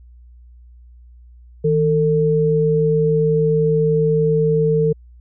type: tone pair together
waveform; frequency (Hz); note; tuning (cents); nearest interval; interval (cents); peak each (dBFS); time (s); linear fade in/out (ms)
sine; 158.5 / 448.3; D#3 / A4; +32 / +32; octave + tritone; 1800; -17 / -15; 1.64-4.93; 10
effects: added 60 Hz sine -41 dBFS peak until 5.2 s